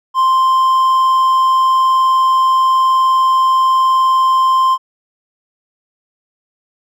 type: tone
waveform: triangle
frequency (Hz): 1046.5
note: C6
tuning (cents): 0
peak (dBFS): -7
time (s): 0.14-4.78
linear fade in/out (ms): 50
effects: none